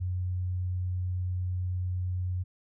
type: tone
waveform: sine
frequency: 90.9 Hz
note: F#2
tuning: 30 cents flat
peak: -28 dBFS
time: 0-2.44 s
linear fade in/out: 20 ms
effects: none